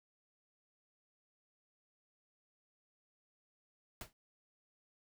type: noise with exponential decay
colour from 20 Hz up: pink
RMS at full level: -42 dBFS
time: 4.01-4.13 s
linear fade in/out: 1 ms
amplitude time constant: 25 ms
effects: none